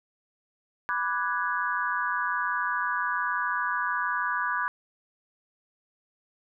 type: chord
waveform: sine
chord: G# half-diminished seventh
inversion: first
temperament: equal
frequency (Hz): 987.8 / 1174.7 / 1480 / 1661.2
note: B5 / D6 / F#6 / G#6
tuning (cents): 0 / 0 / 0 / 0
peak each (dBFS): -31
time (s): 0.89-4.68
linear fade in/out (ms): 0
effects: none